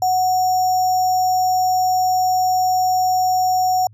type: tone with sample-and-hold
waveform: sine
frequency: 740 Hz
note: F#5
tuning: in tune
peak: -14 dBFS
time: 0.02-3.87 s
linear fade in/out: 2 ms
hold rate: 6300 Hz
effects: added 106 Hz sine -43 dBFS peak until 3.93 s + resampled to 32000 Hz